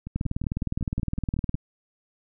two click trains, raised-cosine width 5 ms, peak -22 / -14 dBFS, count 9 / 28, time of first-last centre 0.07-1.551 / 0.16-1.545 s, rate 5.4 / 19.5 Hz, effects none

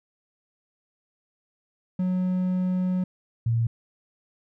triangle / sine tone pair in turn, 183.4 / 115.53 Hz, F#3 / A#2, -15 / -15 cents, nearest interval minor sixth, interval 800 cents, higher first, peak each -20 / -20 dBFS, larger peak neither, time 1.99-3.04 / 3.46-3.67 s, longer first, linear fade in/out 5 ms, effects none

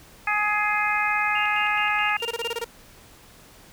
harmonic tone, 419 Hz, G#4, 15 cents sharp, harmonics 2 / 3 / 4 / 5 / 6, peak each -27 / -27 / -27 / -27 / -27 dBFS, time 0.27-2.17 s, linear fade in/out 5 ms
sine tone with tremolo, 2794 Hz, F7, in tune, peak -29 dBFS, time 1.35-2.63 s, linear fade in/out 5 ms, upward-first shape square, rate 4.7 Hz, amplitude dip 70%
sawtooth tone bursts, 466.2 Hz, A#4, in tune, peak -22 dBFS, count 8, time 2.22-2.645 s, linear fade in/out 5 ms, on 33 ms, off 23 ms
effects pink hiss -50 dBFS RMS until 3.72 s

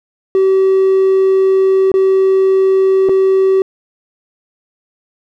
triangle tone with dropouts, 382.7 Hz, G4, 42 cents flat, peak -5 dBFS, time 0.35-3.62 s, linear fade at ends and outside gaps 1 ms, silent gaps 1.917-1.94 / 3.088-3.093 s, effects tanh soft clip ceiling -2 dBFS

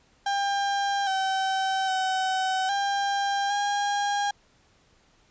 35% pulse tone with pitch steps, 799 / 767 / 756 / 799 / 813 Hz, G5 / G5 / F#5 / G5 / G#5, +33 / -38 / +37 / +33 / -37 cents, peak -22 dBFS, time 0.26-4.31 s, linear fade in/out 5 ms, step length 810 ms, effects pink hiss -62 dBFS RMS until 5.3 s + resampled to 16000 Hz

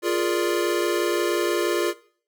square chord, Bb dominant seventh, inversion second, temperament equal, 349.2 / 415.3 / 466.2 / 587.3 Hz, F4 / Ab4 / Bb4 / D5, 0 / 0 / 0 / 0 cents, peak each -24 / -28 / -29 / -30 dBFS, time 0.02-1.94 s, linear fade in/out 50 ms, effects noise-tail reverb RT60 0.5 s tail -19 dB re dry

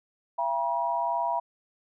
sine tone cluster, 677 / 800 / 961 Hz, E5 / G5 / B5, +46 / +35 / -48 cents, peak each -30 / -33 / -27 dBFS, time 0.38-1.4 s, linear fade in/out 10 ms, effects none

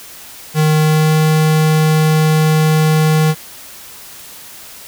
square tone with pitch glide, 154.7 to 156.05 Hz, D#3 to D#3, -10 to +5 cents, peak -10 dBFS, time 0.54-3.35 s, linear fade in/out 50 ms, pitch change +15 cents, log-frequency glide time 0.78-1.16 s, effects white hiss -35 dBFS RMS until 4.87 s

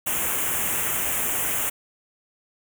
white band-stop noise, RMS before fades -25 dBFS, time 0.06-1.7 s, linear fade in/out 10 ms, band 3100 to 6600 Hz, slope 48 dB/octave, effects none

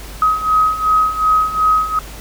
sine beating tone pair, 1264 / 1266.7 Hz, D#6 / D#6, +27 / +31 cents, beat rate 2.7 Hz, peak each -17 / -13 dBFS, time 0.22-1.99 s, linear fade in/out 2 ms, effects added 50 Hz sine -32 dBFS peak until 2.2 s + pink hiss -35 dBFS RMS until 2.2 s

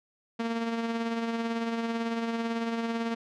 sawtooth tone with tremolo, 230 Hz, A#3, 23 cents flat, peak -23 dBFS, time 0.39-3.15 s, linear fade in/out 10 ms, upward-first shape sine, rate 18 Hz, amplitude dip 40%, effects low-pass 4000 Hz 12 dB/octave

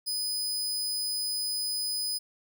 sawtooth tone, 5000 Hz, D#8, 8 cents sharp, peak -26 dBFS, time 0.06-2.19 s, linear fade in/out 20 ms, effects none

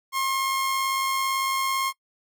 sawtooth tone with amplitude modulation, 1072 Hz, C6, 42 cents sharp, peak -18 dBFS, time 0.12-1.93 s, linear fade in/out 50 ms, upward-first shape sine, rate 97.9 Hz, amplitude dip 30%, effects noise-tail reverb RT60 0.1 s tail -23 dB re dry

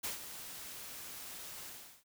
white noise with ADSR envelope, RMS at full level -37 dBFS, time 0.03-2.04 s, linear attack 16 ms, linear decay 130 ms, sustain -10 dB, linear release 390 ms, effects none

